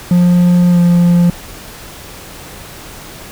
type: tone with pitch glide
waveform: triangle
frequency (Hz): 176.7 to 174.07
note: F3 to F3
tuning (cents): +21 to -5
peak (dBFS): -4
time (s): 0.11-1.3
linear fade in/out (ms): 2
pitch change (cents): -26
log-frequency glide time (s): 0.71-0.78
effects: pink hiss -32 dBFS RMS until 3.31 s